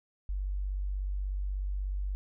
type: tone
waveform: sine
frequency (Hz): 48.25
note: G1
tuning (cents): -27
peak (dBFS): -30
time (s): 0.29-2.15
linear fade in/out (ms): 0
effects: none